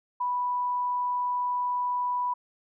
sine tone, 986 Hz, B5, 3 cents flat, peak -25 dBFS, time 0.2-2.34 s, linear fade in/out 10 ms, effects none

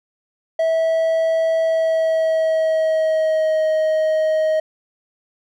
triangle tone with pitch glide, 650 to 627.9 Hz, E5 to D#5, -24 to +16 cents, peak -13 dBFS, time 0.59-4.6 s, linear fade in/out 5 ms, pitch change -60 cents, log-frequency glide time 1.63-3.66 s, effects none

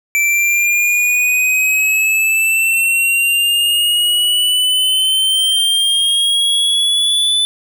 square exponential sweep, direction up, 2329 to 3505 Hz, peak -12 dBFS, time 0.15-7.45 s, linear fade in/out 0 ms, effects none

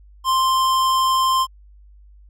sine tone with hard clipping, 1048 Hz, C6, 2 cents sharp, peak -17 dBFS, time 0.24-1.47 s, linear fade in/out 50 ms, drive 17 dB, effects added 50 Hz sine -44 dBFS peak until 2.29 s

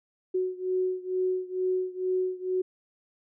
sine beating tone pair, 369.1 / 371.3 Hz, F#4 / F#4, -4 / +6 cents, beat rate 2.2 Hz, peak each -28 / -30 dBFS, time 0.34-2.62 s, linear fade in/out 10 ms, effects none

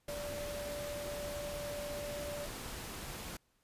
sine tone in noise, 583 Hz, D5, 13 cents flat, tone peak -40 dBFS, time 0.08-2.46 s, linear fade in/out 5 ms, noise pink, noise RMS -44 dBFS, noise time 0.08-3.37 s, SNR +1 dB, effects pink hiss -75 dBFS RMS until 3.63 s + resampled to 32000 Hz

